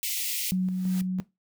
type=high-pass noise; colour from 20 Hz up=white; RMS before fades=-30 dBFS; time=0.03-0.51 s; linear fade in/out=0 ms; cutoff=2000 Hz; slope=96 dB/octave
type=noise with exponential growth; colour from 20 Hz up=white; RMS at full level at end=-39 dBFS; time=0.45-1.01 s; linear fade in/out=0 ms; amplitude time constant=120 ms
type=tone with tremolo; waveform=sine; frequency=185 Hz; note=F#3; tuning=in tune; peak=-22 dBFS; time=0.52-1.2 s; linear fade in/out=0 ms; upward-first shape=square; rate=3 Hz; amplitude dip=30%
effects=noise-tail reverb RT60 0.2 s tail -19 dB re dry